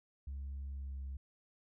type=tone with pitch glide; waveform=sine; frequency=68.8 to 67.54 Hz; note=C#2 to C#2; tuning=-12 to -44 cents; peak=-38 dBFS; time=0.27-1.17 s; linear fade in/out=5 ms; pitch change=-32 cents; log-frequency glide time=0.7-0.99 s; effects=tanh soft clip ceiling -38 dBFS